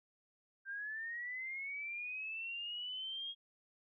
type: linear sweep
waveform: sine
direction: up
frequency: 1568 to 3280 Hz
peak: -40 dBFS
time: 0.65-3.35 s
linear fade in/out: 50 ms
effects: none